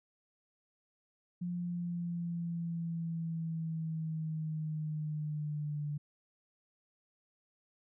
sine linear sweep, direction down, 176.5 to 146.83 Hz, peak -34 dBFS, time 1.41-5.98 s, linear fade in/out 10 ms, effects none

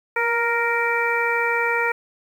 harmonic tone with a mistuned harmonic, 466.2 Hz, A#4, in tune, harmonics 1 / 2 / 3 / 4 / 5, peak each -25 / -25 / -25 / -25 / -25 dBFS, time 0.16-1.92 s, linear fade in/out 5 ms, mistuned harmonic 1, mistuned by +23 cents, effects 8-bit

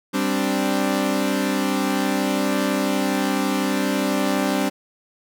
sawtooth chord, G suspended fourth, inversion none, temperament equal, 196 / 261.6 / 293.7 Hz, G3 / C4 / D4, 0 / 0 / 0 cents, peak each -20 dBFS, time 0.13-4.7 s, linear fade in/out 20 ms, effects none

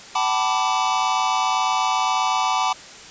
square chord, B minor seventh, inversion second, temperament equal with one note detuned, 758.2 / 880 / 987.8 / 1174.7 Hz, F#5 / A5 / B5 / D6, +42 / 0 / 0 / 0 cents, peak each -25 dBFS, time 0.15-2.73 s, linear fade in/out 5 ms, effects white hiss -40 dBFS RMS until 3.1 s + resampled to 16000 Hz

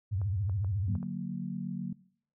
sine tone with vibrato, 98 Hz, G2, in tune, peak -28 dBFS, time 0.11-0.98 s, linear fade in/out 20 ms, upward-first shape sine, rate 14 Hz, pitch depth 180 cents each way
clicks, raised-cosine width 1 ms, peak -35 dBFS, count 5, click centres 0.216 / 0.496 / 0.646 / 0.953 / 1.029 s
sine chord, D augmented, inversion none, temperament equal, 146.83 / 185 / 233.1 Hz, D3 / F#3 / A#3, 0 / 0 / 0 cents, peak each -40 / -35 / -39 dBFS, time 0.88-1.93 s, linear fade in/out 5 ms
effects noise-tail reverb RT60 0.6 s tail -21 dB re dry

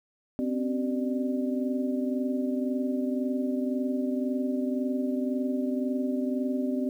sine tone cluster, 255.9 / 277.8 / 384.1 / 596 Hz, C4 / C#4 / G4 / D5, -38 / +4 / -35 / +25 cents, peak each -27 / -34 / -36 / -36 dBFS, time 0.39-6.89 s, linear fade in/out 0 ms, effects 10-bit

